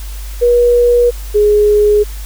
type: tone pair in turn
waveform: sine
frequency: 481.9 / 417.6 Hz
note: B4 / G#4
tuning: -43 / +10 cents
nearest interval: major second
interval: 247 cents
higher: first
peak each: -6 dBFS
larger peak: neither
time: 0.41-1.11 / 1.34-2.04 s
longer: neither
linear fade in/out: 20 ms
effects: added 50 Hz sine -22 dBFS peak until 2.25 s + white hiss -35 dBFS RMS until 2.25 s